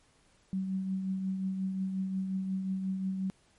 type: tone with tremolo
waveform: sine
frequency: 190 Hz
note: F#3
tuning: 46 cents sharp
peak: -28 dBFS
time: 0.53-3.3 s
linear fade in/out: 0 ms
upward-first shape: triangle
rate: 5.6 Hz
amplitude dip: 45%
effects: pink hiss -66 dBFS RMS until 3.58 s + MP3 48 kbps

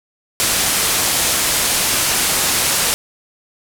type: low-pass noise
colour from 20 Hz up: white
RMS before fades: -17 dBFS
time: 0.4-2.94 s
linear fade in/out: 0 ms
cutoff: 12000 Hz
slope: 24 dB/octave
effects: none

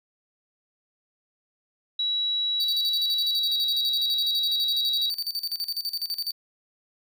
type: tone with pitch glide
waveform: sine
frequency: 3900 to 3857 Hz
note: B7 to B7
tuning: -23 to -42 cents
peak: -23 dBFS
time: 1.99-5.1 s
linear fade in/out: 5 ms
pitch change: -19 cents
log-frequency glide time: 3.33-3.53 s
type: tone with tremolo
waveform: 45% pulse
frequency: 4583 Hz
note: D8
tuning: 43 cents flat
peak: -25 dBFS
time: 2.6-6.32 s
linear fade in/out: 2 ms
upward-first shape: square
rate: 12 Hz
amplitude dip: 80%
effects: none

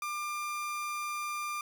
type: tone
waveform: 30% pulse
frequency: 1195 Hz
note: D6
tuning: 30 cents sharp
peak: -31 dBFS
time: 0.02-1.61 s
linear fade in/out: 2 ms
effects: none

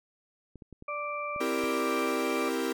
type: clicks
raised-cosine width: 3 ms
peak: -33 dBFS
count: 6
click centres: 0.557 / 0.622 / 0.727 / 0.824 / 1.362 / 1.639 s
type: harmonic tone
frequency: 587.3 Hz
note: D5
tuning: in tune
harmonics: 1 / 2 / 4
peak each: -37 / -34 / -38 dBFS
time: 0.88-2.49 s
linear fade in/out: 5 ms
type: chord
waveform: 45% pulse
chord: C dominant seventh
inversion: none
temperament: equal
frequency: 261.6 / 329.6 / 392 / 466.2 Hz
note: C4 / E4 / G4 / Bb4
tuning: 0 / 0 / 0 / 0 cents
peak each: -34 dBFS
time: 1.4-2.73 s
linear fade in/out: 10 ms
effects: none

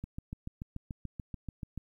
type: click train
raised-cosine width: 5 ms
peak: -26 dBFS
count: 13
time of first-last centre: 0.04-1.777 s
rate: 6.91 Hz
effects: 11-bit

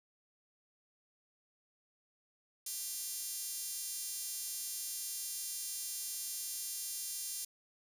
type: tone with high-pass filter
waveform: 5% pulse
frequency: 396.6 Hz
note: G4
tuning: 20 cents sharp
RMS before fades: -41 dBFS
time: 2.66-7.45 s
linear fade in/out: 5 ms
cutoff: 7800 Hz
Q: 7.3
effects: 10-bit

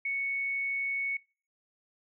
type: tone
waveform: sine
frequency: 2217 Hz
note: C#7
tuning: in tune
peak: -29 dBFS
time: 0.05-1.17 s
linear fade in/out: 5 ms
effects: noise-tail reverb RT60 0.4 s tail -25 dB re dry

